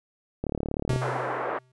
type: click train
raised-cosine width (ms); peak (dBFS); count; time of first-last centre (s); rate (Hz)
2; -15; 20; 0.44-0.961; 36.5
type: tone with exponential decay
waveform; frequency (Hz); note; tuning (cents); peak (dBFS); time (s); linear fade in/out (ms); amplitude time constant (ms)
square; 127.8; C3; -40; -23; 0.89-1.72; 5; 180
type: band-pass noise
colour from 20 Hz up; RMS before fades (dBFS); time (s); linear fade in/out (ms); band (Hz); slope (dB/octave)
pink; -30; 1.01-1.59; 10; 380 to 1600; 24
effects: resampled to 24000 Hz